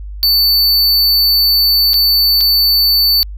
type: tone with dropouts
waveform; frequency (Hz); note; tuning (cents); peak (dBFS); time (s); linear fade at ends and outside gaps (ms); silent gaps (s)
square; 4500; C#8; +25; -9; 0.23-3.23; 0; 1.934-1.941 / 2.407-2.41
effects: added 50 Hz sine -24 dBFS peak until 3.37 s